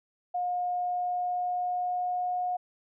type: tone with pitch glide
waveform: sine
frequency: 716 to 722.6 Hz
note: F5 to F#5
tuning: +43 to -41 cents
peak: -27 dBFS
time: 0.34-2.57 s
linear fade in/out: 10 ms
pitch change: +16 cents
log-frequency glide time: 0.71-2.34 s
effects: none